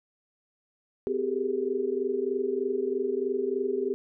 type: tone cluster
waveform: sine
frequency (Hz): 254.5 / 385.9 / 409.1 / 450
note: C4 / G4 / G#4 / A4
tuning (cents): -48 / -27 / -26 / +39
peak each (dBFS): -35 / -29 / -29 / -38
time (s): 1.07-3.94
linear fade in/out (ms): 0
effects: none